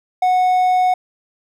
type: tone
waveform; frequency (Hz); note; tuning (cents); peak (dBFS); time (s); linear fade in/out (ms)
triangle; 735; F#5; -12; -10; 0.22-0.94; 5
effects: none